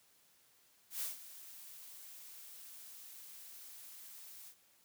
blue noise with ADSR envelope, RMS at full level -38 dBFS, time 0.9-4.55 s, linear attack 120 ms, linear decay 140 ms, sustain -15 dB, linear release 69 ms, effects white hiss -69 dBFS RMS until 4.84 s + high-pass 60 Hz 12 dB/octave

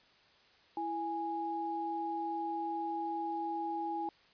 sine tone pair together, 331.6 / 827.7 Hz, E4 / G#5, +10 / -6 cents, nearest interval octave + major third, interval 1584 cents, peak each -39 / -35 dBFS, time 0.77-4.09 s, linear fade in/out 2 ms, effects white hiss -64 dBFS RMS until 4.33 s + resampled to 11025 Hz

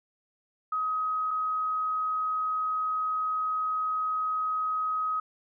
sine tone pair in turn, 1264 / 1264 Hz, D#6 / D#6, +27 / +27 cents, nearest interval unison, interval 0 cents, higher neither, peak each -26 / -26 dBFS, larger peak neither, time 0.72-1.31 / 1.31-5.2 s, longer second, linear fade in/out 5 ms, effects none

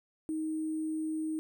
sine tone with sample-and-hold, 313.8 Hz, D#4, 15 cents sharp, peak -31 dBFS, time 0.29-1.39 s, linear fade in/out 0 ms, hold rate 8820 Hz, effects none

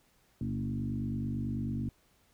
sine tone with frequency modulation, 175.9 Hz, F3, 13 cents sharp, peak -31 dBFS, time 0.41-1.89 s, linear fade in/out 2 ms, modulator 49.1 Hz, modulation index 2.1, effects pink hiss -68 dBFS RMS until 2.33 s

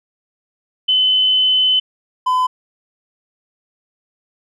sine / triangle tone pair in turn, 3033 / 1012.1 Hz, F#7 / B5, +42 / +42 cents, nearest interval octave + perfect fifth, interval 1900 cents, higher first, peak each -11 dBFS, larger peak neither, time 0.88-1.8 / 2.26-2.47 s, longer first, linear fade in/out 10 ms, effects none

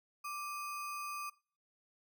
sine tone with sample-and-hold, 1174.7 Hz, D6, in tune, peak -39 dBFS, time 0.24-1.3 s, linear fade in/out 10 ms, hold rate 3675 Hz, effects noise-tail reverb RT60 0.4 s tail -21 dB re dry

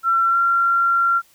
sine tone with pitch glide, 1354 to 1374.5 Hz, E6 to F6, +46 to -28 cents, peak -14 dBFS, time 0.03-1.22 s, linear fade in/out 50 ms, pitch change +26 cents, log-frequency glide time 0.29-0.37 s, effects white hiss -55 dBFS RMS until 1.34 s

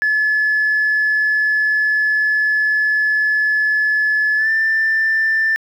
sine tone with pitch glide, 1718 to 1777.6 Hz, A6 to A6, -42 to +17 cents, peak -12 dBFS, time 0.02-5.56 s, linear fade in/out 0 ms, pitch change +59 cents, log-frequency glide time 4.37-4.5 s, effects tanh soft clip ceiling -10 dBFS + 8-bit

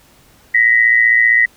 sine tone pair together, 1881 / 1996.4 Hz, A#6 / B6, +15 / +18 cents, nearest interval minor second, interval 103 cents, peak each -11 dBFS, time 0.54-1.46 s, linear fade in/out 10 ms, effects pink hiss -49 dBFS RMS until 1.56 s

